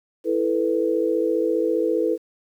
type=chord; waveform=sine; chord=E suspended fourth; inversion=none; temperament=just; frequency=329.6 / 439.5 / 494.4 Hz; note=E4 / A4 / B4; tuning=0 / -2 / +2 cents; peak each=-23 dBFS; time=0.24-2.18 s; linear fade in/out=50 ms; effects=9-bit